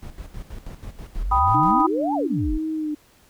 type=noise with tremolo; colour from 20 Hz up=brown; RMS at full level=-35 dBFS; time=0.02-1.82 s; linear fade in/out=10 ms; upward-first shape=square; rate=6.2 Hz; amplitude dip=70%
type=exponential two-way sweep; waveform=sine; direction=up then down; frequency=30.36 to 900 to 30.36 Hz; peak=-22 dBFS; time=1.15-2.58 s; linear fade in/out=10 ms; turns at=2.14 s
type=chord; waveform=sine; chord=G augmented; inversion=none; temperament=equal; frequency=784 / 987.8 / 1244.5 Hz; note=G5 / B5 / D#6; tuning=0 / 0 / 0 cents; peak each=-22 / -19 / -20 dBFS; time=1.31-1.87 s; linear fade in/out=10 ms
type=tone with vibrato; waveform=sine; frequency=301.6 Hz; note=D4; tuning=46 cents sharp; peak=-23 dBFS; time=1.54-2.95 s; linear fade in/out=10 ms; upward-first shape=sine; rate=1.1 Hz; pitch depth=81 cents each way
effects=pink hiss -56 dBFS RMS until 3.29 s